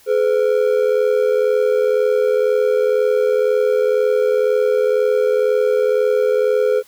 triangle ring-modulated tone, 466.2 Hz, A#4, in tune, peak -8 dBFS, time 0.06-6.83 s, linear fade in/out 50 ms, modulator 41 Hz, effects white hiss -50 dBFS RMS until 6.87 s

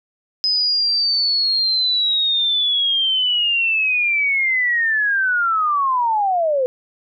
sine linear sweep, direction down, 5060 to 493.9 Hz, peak -15 dBFS, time 0.44-6.66 s, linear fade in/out 0 ms, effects none

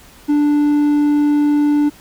triangle tone, 293.7 Hz, D4, in tune, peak -9 dBFS, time 0.28-1.9 s, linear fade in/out 20 ms, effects pink hiss -44 dBFS RMS until 2 s

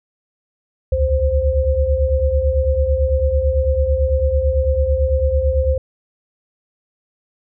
sine tone cluster, 66.9 / 75.9 / 522 Hz, C2 / D#2 / C5, +39 / -42 / -4 cents, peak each -18 dBFS, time 0.92-5.78 s, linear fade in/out 5 ms, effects none

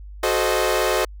sawtooth chord, F# diminished seventh, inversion none, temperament equal with one note detuned, 370 / 434.7 / 523.3 / 622.3 Hz, F#4 / A4 / C5 / Eb5, 0 / -21 / 0 / 0 cents, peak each -20 dBFS, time 0.23-1.05 s, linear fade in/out 5 ms, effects added 50 Hz sine -35 dBFS peak until 1.2 s

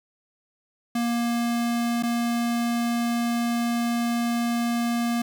square tone with dropouts, 236 Hz, A#3, 22 cents sharp, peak -23 dBFS, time 0.95-5.22 s, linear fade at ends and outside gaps 5 ms, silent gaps 2.026-2.033 s, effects 9-bit

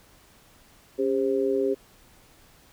sine tone with amplitude modulation, 401.5 Hz, G4, 41 cents sharp, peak -17 dBFS, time 0.98-1.75 s, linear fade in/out 20 ms, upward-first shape sine, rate 125 Hz, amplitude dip 100%, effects pink hiss -56 dBFS RMS until 2.72 s

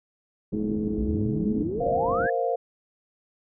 white low-pass noise, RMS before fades -34 dBFS, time 0.52-2.27 s, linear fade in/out 5 ms, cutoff 330 Hz, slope 24 dB/octave
harmonic tone, 106.5 Hz, G#2, 44 cents sharp, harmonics 2 / 3 / 4, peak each -27 / -31 / -33 dBFS, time 0.53-1.63 s, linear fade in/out 5 ms
sine exponential sweep, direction up, 55.5 to 1760 Hz, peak -27 dBFS, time 0.98-2.3 s, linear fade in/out 5 ms
sine chord, Bb suspended second, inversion none, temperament equal, 466.2 / 523.3 / 698.5 Hz, Bb4 / C5 / F5, 0 / 0 / 0 cents, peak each -27 dBFS, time 1.8-2.56 s, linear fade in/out 10 ms
effects none

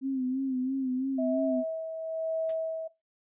sine tone with vibrato, 261.6 Hz, C4, in tune, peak -27 dBFS, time 0.01-1.64 s, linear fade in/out 50 ms, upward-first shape sine, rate 3 Hz, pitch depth 58 cents each way
sine tone with tremolo, 646 Hz, E5, 35 cents flat, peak -27 dBFS, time 1.18-2.88 s, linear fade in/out 10 ms, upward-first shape sine, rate 1 Hz, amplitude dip 55%
white noise with exponential decay, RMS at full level -44 dBFS, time 2.49-2.59 s, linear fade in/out 2 ms, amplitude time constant 21 ms
effects noise-tail reverb RT60 0.2 s tail -17 dB re dry + resampled to 8000 Hz

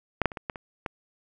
clicks, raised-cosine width 0.5 ms, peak -7 / -6 / -24 / -19 / -15 / -23 / -15 dBFS, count 7, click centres 0.217 / 0.257 / 0.318 / 0.372 / 0.498 / 0.558 / 0.862 s, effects none

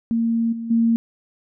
sine tone with level steps, 229.7 Hz, A#3, 25 cents flat, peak -17 / -26 / -14 dBFS, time 0.11-0.96 s, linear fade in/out 0 ms, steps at 0.52 / 0.7 s, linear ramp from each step 10 ms, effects none

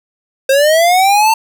square linear sweep, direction up, 527 to 903 Hz, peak -8 dBFS, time 0.49-1.34 s, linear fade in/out 5 ms, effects none

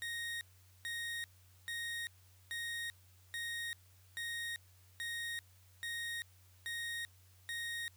30% pulse tone bursts, 1864.7 Hz, A#6, in tune, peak -36 dBFS, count 10, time 0.02-7.88 s, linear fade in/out 0 ms, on 390 ms, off 440 ms, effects added 92 Hz sine -62 dBFS peak until 7.96 s + white hiss -68 dBFS RMS until 7.96 s

